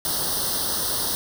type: noise with comb filter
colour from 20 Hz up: white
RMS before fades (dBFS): -25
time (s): 0.05-1.15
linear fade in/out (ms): 0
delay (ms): 0.21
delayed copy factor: +1
effects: none